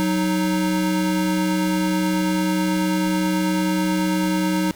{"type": "tone pair together", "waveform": "square", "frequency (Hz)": [185, 311.4], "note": ["F#3", "D#4"], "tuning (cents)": [0, 2], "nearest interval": "major sixth", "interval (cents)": 902, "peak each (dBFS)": -22, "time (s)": [0, 4.71], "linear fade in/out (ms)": 0, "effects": ["pink hiss -45 dBFS RMS until 4.75 s"]}